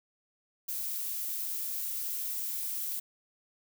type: noise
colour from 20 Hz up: violet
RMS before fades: -35 dBFS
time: 0.68-3 s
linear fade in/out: 10 ms
effects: none